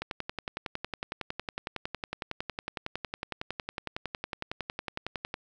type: click train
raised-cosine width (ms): 0.3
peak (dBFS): -17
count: 59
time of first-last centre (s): 0.02-5.341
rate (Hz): 10.9
effects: none